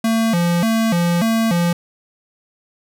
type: tone with vibrato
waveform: square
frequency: 197 Hz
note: G3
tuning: 9 cents sharp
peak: -15 dBFS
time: 0.04-1.73 s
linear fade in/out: 5 ms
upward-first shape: square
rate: 1.7 Hz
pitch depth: 230 cents each way
effects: none